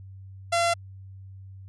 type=tone; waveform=sawtooth; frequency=683 Hz; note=F5; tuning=39 cents flat; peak=-17 dBFS; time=0.52-0.74 s; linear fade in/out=10 ms; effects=added 96 Hz sine -41 dBFS peak until 1.68 s + resampled to 24000 Hz